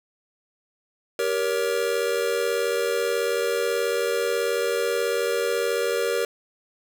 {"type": "chord", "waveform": "square", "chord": "G diminished", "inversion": "none", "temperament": "just", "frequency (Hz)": [392, 470.4, 564.5], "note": ["G4", "Bb4", "Db5"], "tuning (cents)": [0, 16, 31], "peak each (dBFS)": [-29, -25, -29], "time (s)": [1.19, 6.25], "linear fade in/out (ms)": 2, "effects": []}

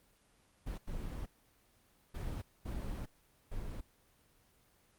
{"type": "noise bursts at uneven times", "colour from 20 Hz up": "brown", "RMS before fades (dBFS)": -40, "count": 5, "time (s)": [[0.66, 0.78], [0.87, 1.26], [2.14, 2.42], [2.65, 3.06], [3.51, 3.81]], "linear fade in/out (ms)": 10, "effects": ["pink hiss -69 dBFS RMS until 4.98 s", "Opus 24 kbps"]}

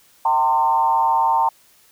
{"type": "tone with frequency modulation", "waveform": "sine", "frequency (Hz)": 908, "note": "A#5", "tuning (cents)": -46, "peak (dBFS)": -14, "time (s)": [0.25, 1.49], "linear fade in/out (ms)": 5, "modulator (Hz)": 138, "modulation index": 0.85, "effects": ["white hiss -54 dBFS RMS until 1.91 s"]}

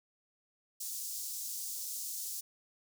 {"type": "high-pass noise", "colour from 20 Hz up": "pink", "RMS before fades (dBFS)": -40, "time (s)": [0.8, 2.41], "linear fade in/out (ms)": 10, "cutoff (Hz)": 5600, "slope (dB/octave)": 24, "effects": []}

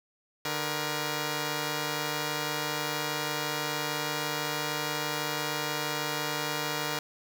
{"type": "tone pair together", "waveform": "5% pulse", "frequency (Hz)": [149.93, 476], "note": ["D3", "A#4"], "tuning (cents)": [36, 36], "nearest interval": "octave + minor sixth", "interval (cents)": 2000, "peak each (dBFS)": -21, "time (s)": [0.45, 6.99], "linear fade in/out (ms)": 2, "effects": []}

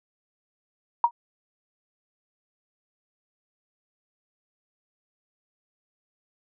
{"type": "tone with exponential decay", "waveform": "sine", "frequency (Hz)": 946, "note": "A#5", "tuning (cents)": 25, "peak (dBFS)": -11, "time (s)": [1.04, 1.11], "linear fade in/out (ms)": 2, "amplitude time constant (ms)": 15, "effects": []}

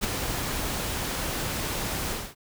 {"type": "noise with ADSR envelope", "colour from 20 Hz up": "pink", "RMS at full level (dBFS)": -25, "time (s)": [0.01, 2.35], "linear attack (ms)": 31, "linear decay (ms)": 12, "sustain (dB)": -5, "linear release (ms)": 240, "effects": []}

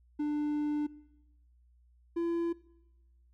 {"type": "tone pair in turn", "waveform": "triangle", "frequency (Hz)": [297, 338.4], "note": ["D4", "E4"], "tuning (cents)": [20, 45], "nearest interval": "major second", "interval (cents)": 225, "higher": "second", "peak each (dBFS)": -27, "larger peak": "neither", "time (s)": [[0.19, 0.87], [2.16, 2.53]], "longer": "first", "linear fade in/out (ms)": 10, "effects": ["noise-tail reverb RT60 1.0 s tail -21 dB re dry", "added 60 Hz sine -61 dBFS peak until 3.33 s"]}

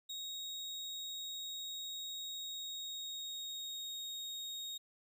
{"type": "tone with pitch glide", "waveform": "35% pulse", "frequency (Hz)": [3768, 3740], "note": ["A#7", "A#7"], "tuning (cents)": [18, 5], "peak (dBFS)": -40, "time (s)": [0.09, 4.78], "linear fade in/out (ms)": 10, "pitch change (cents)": -13, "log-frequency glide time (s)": [2.29, 3.95], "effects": []}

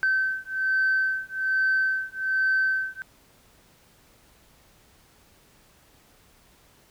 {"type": "beating tone pair", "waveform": "sine", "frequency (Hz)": [1541, 1542.2], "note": ["G6", "G6"], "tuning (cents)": [-30, -29], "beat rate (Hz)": 1.2, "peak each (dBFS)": -24, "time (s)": [0.03, 3.02], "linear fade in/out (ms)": 0, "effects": ["tanh soft clip ceiling -16 dBFS", "pink hiss -58 dBFS RMS until 6.9 s"]}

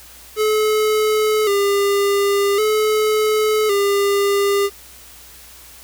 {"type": "tone with vibrato", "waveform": "square", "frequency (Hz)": 415.3, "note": "G#4", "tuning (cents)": 0, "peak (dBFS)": -15, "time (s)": [0.36, 4.7], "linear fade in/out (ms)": 50, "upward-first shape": "square", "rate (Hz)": 0.45, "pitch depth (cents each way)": 59, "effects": ["added 60 Hz sine -49 dBFS peak until 5.83 s", "white hiss -42 dBFS RMS until 5.83 s"]}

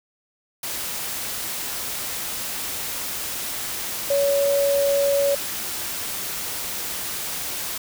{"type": "tone in noise", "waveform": "sine", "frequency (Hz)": 562, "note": "C#5", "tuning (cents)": 24, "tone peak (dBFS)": -17, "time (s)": [4.1, 5.35], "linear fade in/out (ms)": 5, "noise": "white", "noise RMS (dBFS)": -29, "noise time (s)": [0.63, 7.78], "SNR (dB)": 9, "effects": []}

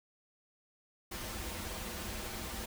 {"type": "noise with comb filter", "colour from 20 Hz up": "pink", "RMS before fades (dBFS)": -41, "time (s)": [1.11, 2.66], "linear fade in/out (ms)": 10, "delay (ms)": 7.1, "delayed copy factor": -0.65, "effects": []}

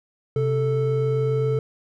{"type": "tone pair together", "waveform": "triangle", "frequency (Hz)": [130.81, 440], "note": ["C3", "A4"], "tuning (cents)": [0, 0], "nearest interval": "octave + major sixth", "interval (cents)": 2100, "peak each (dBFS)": -20, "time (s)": [0.36, 1.59], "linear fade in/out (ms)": 2, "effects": []}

